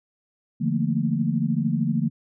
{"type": "chord", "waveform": "sine", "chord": "Bb major seventh", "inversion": "first", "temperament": "equal with one note detuned", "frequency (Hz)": [146.83, 171.32, 220, 233.1], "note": ["D3", "F3", "A3", "Bb3"], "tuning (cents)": [0, -33, 0, 0], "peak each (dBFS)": -26, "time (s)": [0.6, 2.1], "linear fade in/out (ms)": 20, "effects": []}